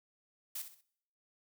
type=noise with echo; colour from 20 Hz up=blue; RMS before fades=-40 dBFS; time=0.55-0.62 s; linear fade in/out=5 ms; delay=64 ms; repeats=3; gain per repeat=-9 dB; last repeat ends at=0.812 s; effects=noise-tail reverb RT60 0.7 s tail -23 dB re dry